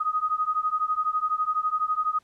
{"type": "beating tone pair", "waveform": "sine", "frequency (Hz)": [1244.5, 1256.5], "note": ["D#6", "D#6"], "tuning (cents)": [0, 17], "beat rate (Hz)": 12, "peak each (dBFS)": -26, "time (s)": [0, 2.19], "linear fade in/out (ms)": 10, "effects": ["pink hiss -65 dBFS RMS until 2.23 s", "low-pass 10000 Hz 12 dB/octave"]}